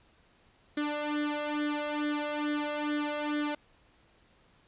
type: tone with flanger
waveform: sawtooth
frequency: 296.6 Hz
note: D4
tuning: 17 cents sharp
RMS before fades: -32 dBFS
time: 0.77-3.55 s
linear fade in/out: 5 ms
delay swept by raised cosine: 0.56 to 1.53 ms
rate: 2.3 Hz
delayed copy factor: +0.8
effects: pink hiss -64 dBFS RMS until 4.67 s + resampled to 8000 Hz